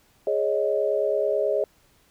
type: chord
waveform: sine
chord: Ab suspended fourth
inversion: none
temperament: just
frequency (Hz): 415.3 / 553.7 / 623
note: Ab4 / Db5 / Eb5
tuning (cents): 0 / -2 / +2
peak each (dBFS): -25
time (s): 0.27-1.64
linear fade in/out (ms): 2
effects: pink hiss -61 dBFS RMS until 2.1 s